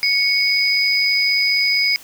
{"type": "tone pair together", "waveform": "sine", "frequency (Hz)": [2217, 4972], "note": ["C#7", "D#8"], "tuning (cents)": [0, -2], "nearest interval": "octave + major second", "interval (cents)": 1398, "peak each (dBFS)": -17, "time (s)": [0.03, 1.96], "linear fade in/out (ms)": 0, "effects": ["white hiss -42 dBFS RMS until 2.03 s"]}